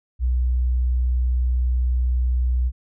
sine tone, 62 Hz, B1, 7 cents sharp, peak -17 dBFS, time 0.19-2.72 s, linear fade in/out 50 ms, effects none

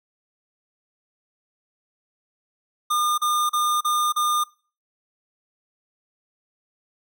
square tone bursts, 1210 Hz, D#6, 49 cents flat, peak -20 dBFS, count 5, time 2.9-4.44 s, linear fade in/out 10 ms, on 280 ms, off 35 ms, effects noise-tail reverb RT60 0.4 s tail -24 dB re dry

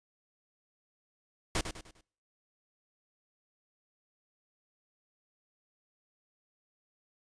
pink noise with echo, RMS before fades -30 dBFS, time 1.55-1.61 s, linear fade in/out 2 ms, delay 100 ms, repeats 4, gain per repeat -8 dB, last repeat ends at 2.01 s, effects noise-tail reverb RT60 0.6 s tail -25 dB re dry + resampled to 22050 Hz

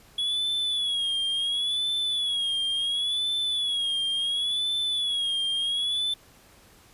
triangle tone with vibrato, 3359 Hz, G#7, 19 cents sharp, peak -23 dBFS, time 0.18-6.14 s, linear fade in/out 5 ms, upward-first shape sine, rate 0.71 Hz, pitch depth 85 cents each way, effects pink hiss -55 dBFS RMS until 6.93 s + resampled to 32000 Hz

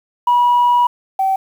sine tone pair in turn, 970 / 769.9 Hz, B5 / G5, -31 / -31 cents, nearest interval major third, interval 400 cents, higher first, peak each -8 / -12 dBFS, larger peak first, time 0.27-0.87 / 1.19-1.36 s, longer first, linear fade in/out 5 ms, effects tanh soft clip ceiling -7 dBFS + 7-bit

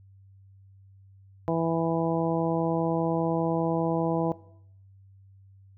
harmonic tone, 165 Hz, E3, 2 cents sharp, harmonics 1 / 2 / 3 / 4 / 5 / 6, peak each -29 / -29 / -29 / -30 / -34 / -36 dBFS, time 1.48-4.32 s, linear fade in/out 0 ms, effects noise-tail reverb RT60 0.7 s tail -19 dB re dry + added 97 Hz sine -51 dBFS peak until 5.77 s

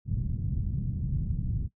white low-pass noise, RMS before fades -30 dBFS, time 0.05-1.69 s, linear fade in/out 50 ms, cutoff 150 Hz, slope 24 dB/octave, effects noise-tail reverb RT60 0.1 s tail -21 dB re dry

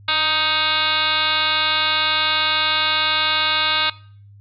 sine tone with frequency modulation, 2515 Hz, D#7, 18 cents sharp, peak -16 dBFS, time 0.08-3.9 s, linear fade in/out 5 ms, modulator 317 Hz, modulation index 4.9, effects noise-tail reverb RT60 0.5 s tail -21 dB re dry + added 101 Hz sine -42 dBFS peak until 4.4 s

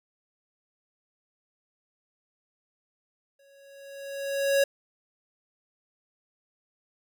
square tone with exponential growth, 554.4 Hz, C#5, in tune, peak -19 dBFS, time 3.39-4.64 s, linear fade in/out 5 ms, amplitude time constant 270 ms, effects none

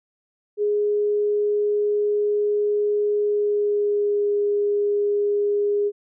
sine tone with pitch glide, 415.3 to 410.3 Hz, G#4 to G#4, 0 to -21 cents, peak -18 dBFS, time 0.57-5.92 s, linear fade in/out 50 ms, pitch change -21 cents, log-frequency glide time 3.21-4.3 s, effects none

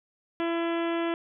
harmonic tone, 335.8 Hz, E4, 32 cents sharp, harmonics 1 / 2 / 3 / 4 / 5 / 6 / 7 / 8 / 9 / 10, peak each -27 / -33 / -37 / -39 / -41 / -43 / -44 / -45 / -46 / -47 dBFS, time 0.4-1.14 s, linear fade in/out 0 ms, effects none

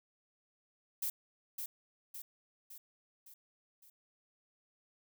violet noise with echo, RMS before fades -36 dBFS, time 1.02-1.1 s, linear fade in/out 5 ms, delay 560 ms, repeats 5, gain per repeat -5 dB, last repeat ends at 3.9 s, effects none

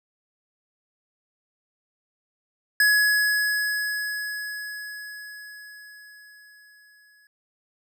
square tone with exponential decay, 1685 Hz, G#6, 25 cents sharp, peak -16 dBFS, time 2.8-7.27 s, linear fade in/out 2 ms, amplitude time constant 970 ms, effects none

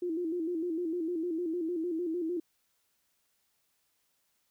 sine tone with vibrato, 337.8 Hz, E4, 42 cents sharp, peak -30 dBFS, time 0.02-2.4 s, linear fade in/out 5 ms, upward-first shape square, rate 6.6 Hz, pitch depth 84 cents each way, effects white hiss -75 dBFS RMS until 4.5 s

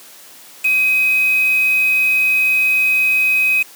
sine tone with quantisation, 2526 Hz, D#7, 26 cents sharp, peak -12 dBFS, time 0.64-3.63 s, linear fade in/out 10 ms, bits 4, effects white hiss -41 dBFS RMS until 3.75 s + high-pass 200 Hz 12 dB/octave

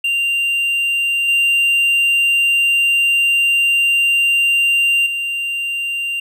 triangle tone with level steps, 2780 Hz, F7, 9 cents flat, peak -13 / -10 / -17 dBFS, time 0.04-6.2 s, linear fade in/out 5 ms, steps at 1.28 / 5.06 s, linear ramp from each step 5 ms, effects none

